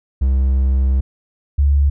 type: tone pair in turn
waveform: triangle / sine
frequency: 66 / 70.89 Hz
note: C2 / C#2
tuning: +16 / +39 cents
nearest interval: minor second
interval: 123 cents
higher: second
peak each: -10 dBFS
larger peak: neither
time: 0.21-1.01 / 1.58-1.9 s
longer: first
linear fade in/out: 10 ms
effects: none